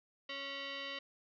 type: tone with frequency modulation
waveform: sine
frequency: 554.4 Hz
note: C#5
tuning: in tune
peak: -40 dBFS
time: 0.29-0.99 s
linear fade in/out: 5 ms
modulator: 830 Hz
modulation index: 4.3
effects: none